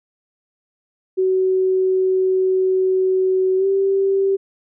sine tone with pitch glide, 375.4 to 389.8 Hz, F#4 to G4, +25 to -10 cents, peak -14 dBFS, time 1.17-4.37 s, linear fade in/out 20 ms, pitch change +65 cents, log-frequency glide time 3.57-3.66 s, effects none

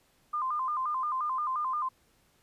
sine tone with vibrato, 1121 Hz, C#6, 19 cents sharp, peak -28 dBFS, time 0.33-1.89 s, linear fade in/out 10 ms, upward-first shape square, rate 5.7 Hz, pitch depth 130 cents each way, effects pink hiss -67 dBFS RMS until 2.42 s + resampled to 32000 Hz

